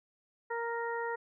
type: harmonic tone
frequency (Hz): 466.2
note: A#4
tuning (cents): 0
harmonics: 1 / 2 / 3 / 4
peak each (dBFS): -36 / -37 / -42 / -41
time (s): 0.5-1.16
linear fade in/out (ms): 10
effects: none